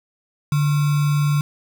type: tone with sample-and-hold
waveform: sine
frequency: 146.5 Hz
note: D3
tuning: 4 cents flat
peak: -15 dBFS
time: 0.52-1.41 s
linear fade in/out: 2 ms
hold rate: 1225 Hz
effects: none